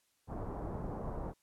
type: low-pass noise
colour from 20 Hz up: pink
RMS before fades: -40 dBFS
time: 0.27-1.34 s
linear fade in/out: 50 ms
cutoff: 1000 Hz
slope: 24 dB/octave
effects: white hiss -75 dBFS RMS until 1.42 s + low-pass 12000 Hz 12 dB/octave

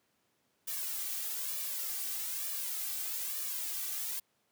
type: noise with flanger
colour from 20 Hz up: blue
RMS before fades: -37 dBFS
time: 0.67-4.2 s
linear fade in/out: 10 ms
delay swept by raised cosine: 1.7 to 2.6 ms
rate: 1.1 Hz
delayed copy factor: +0.8
effects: pink hiss -75 dBFS RMS until 4.51 s + high-pass 150 Hz 12 dB/octave

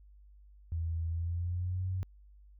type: tone with pitch glide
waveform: sine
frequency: 82.41 to 93.04 Hz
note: E2 to F#2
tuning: 0 to +10 cents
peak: -31 dBFS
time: 0.72-2.03 s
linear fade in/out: 0 ms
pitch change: +210 cents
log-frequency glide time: 1.08-1.86 s
effects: added 50 Hz sine -54 dBFS peak until 2.59 s

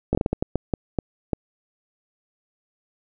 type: slowing click train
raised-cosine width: 2 ms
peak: -8 dBFS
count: 11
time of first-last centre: 0.13-1.332 s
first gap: 19 ms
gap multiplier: 1.38
effects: none

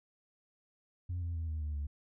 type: tone with pitch steps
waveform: sine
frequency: 88.7 / 85.14 / 81.71 / 78.43 / 75.28 / 72.26 Hz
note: F2 / F2 / E2 / D#2 / D2 / D2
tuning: +27 / -44 / -15 / +14 / +43 / -27 cents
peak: -32 dBFS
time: 1.09-1.87 s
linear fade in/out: 10 ms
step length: 130 ms
effects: tanh soft clip ceiling -32 dBFS

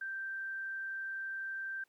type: tone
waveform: sine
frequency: 1568 Hz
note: G6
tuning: in tune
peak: -37 dBFS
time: 0.01-1.84 s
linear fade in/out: 5 ms
effects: pink hiss -75 dBFS RMS until 1.88 s + high-pass 300 Hz 12 dB/octave

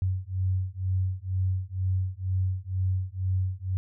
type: beating tone pair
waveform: sine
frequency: 92.5 / 94.6 Hz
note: F#2 / F#2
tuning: 0 / +39 cents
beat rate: 2.1 Hz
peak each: -28 / -28 dBFS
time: 0.02-3.77 s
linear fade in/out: 0 ms
effects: none

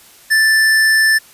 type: tone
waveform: square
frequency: 1762 Hz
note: A6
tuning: 2 cents sharp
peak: -10 dBFS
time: 0.3-1.19 s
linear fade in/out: 20 ms
effects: white hiss -44 dBFS RMS until 1.33 s + resampled to 32000 Hz

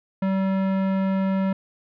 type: tone with tanh clipping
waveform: sine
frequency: 192 Hz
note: G3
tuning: 36 cents flat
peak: -22 dBFS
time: 0.22-1.53 s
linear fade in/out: 5 ms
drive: 18 dB
effects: none

